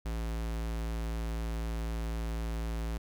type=tone; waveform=square; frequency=56 Hz; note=A1; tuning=31 cents sharp; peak=-33 dBFS; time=0.05-2.98 s; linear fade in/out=10 ms; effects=none